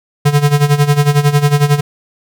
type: tone with tremolo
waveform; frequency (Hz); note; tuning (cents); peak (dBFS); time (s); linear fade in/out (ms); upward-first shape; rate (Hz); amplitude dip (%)
square; 145.3; D3; -18; -6; 0.25-1.81; 10; sine; 11; 80
effects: none